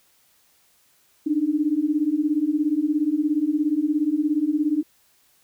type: beating tone pair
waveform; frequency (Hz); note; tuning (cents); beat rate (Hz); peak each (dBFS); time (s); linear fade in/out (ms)
sine; 290 / 307; D4 / D#4; -22 / -23; 17; -23 / -21; 1.26-4.83; 10
effects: white hiss -61 dBFS RMS until 5.43 s